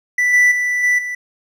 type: tone with level steps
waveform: triangle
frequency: 1975.5 Hz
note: B6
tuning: in tune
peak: -11 / -7 / -14 / -10 / -20 dBFS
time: 0.18-1.15 s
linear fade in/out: 5 ms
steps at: 0.33 / 0.51 / 0.83 / 0.98 s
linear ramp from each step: 10 ms
effects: none